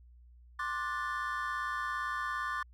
triangle chord, D dominant seventh, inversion third, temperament just, 1057.2 / 1174.7 / 1468.3 / 1762 Hz, C6 / D6 / F#6 / A6, +18 / 0 / -14 / +2 cents, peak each -37 / -35 / -39 / -36 dBFS, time 0.59-2.63 s, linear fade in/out 5 ms, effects tanh soft clip ceiling -22 dBFS + added 60 Hz sine -54 dBFS peak until 2.73 s

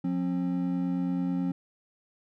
triangle tone pair together, 178.65 / 267.9 Hz, F3 / C4, +40 / +41 cents, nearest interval perfect fifth, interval 701 cents, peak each -27 dBFS, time 0.04-1.52 s, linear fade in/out 5 ms, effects none

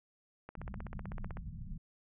click train, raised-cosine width 0.5 ms, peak -29 dBFS, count 15, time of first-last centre 0.49-1.371 s, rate 15.9 Hz
pink low-pass noise, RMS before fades -43 dBFS, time 0.57-1.78 s, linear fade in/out 10 ms, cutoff 220 Hz, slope 96 dB/octave
effects low-pass 2000 Hz 12 dB/octave

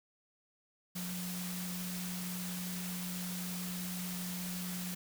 sine tone in noise, 180.4 Hz, F#3, 44 cents flat, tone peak -39 dBFS, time 0.95-4.95 s, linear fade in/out 10 ms, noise white, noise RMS -43 dBFS, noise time 0.95-4.95 s, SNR +1 dB, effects none

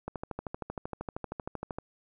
click train, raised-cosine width 1 ms, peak -21 dBFS, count 23, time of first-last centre 0.08-1.785 s, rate 12.9 Hz, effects none

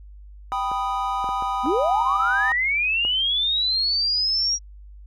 triangle chord, G augmented, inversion none, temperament equal, 784 / 987.8 / 1244.5 Hz, G5 / B5 / D#6, 0 / 0 / 0 cents, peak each -25 dBFS, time 0.52-2.52 s, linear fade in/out 0 ms
clicks, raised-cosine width 1 ms, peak -21 dBFS, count 6, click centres 0.716 / 1.243 / 1.29 / 1.424 / 1.661 / 3.05 s
sine linear sweep, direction up, 218.6 to 5720 Hz, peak -19 dBFS, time 1.63-4.59 s, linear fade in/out 50 ms
effects added 50 Hz sine -40 dBFS peak until 5.06 s

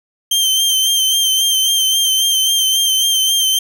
sawtooth tone with vibrato, 3136 Hz, G7, in tune, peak -9 dBFS, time 0.31-3.59 s, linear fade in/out 5 ms, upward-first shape sine, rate 3.7 Hz, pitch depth 33 cents each way, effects none

